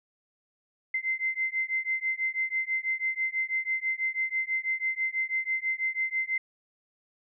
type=beating tone pair; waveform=sine; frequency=2071 / 2077.1 Hz; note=C7 / C7; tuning=-18 / -13 cents; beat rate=6.1 Hz; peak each=-30 / -30 dBFS; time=0.94-6.38 s; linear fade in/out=5 ms; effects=none